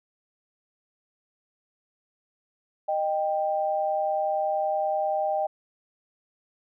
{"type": "tone pair together", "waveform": "sine", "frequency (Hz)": [617.5, 787], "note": ["D#5", "G5"], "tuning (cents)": [-13, 7], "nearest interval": "major third", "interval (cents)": 420, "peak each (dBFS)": -26, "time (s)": [2.88, 5.47], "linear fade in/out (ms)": 10, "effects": []}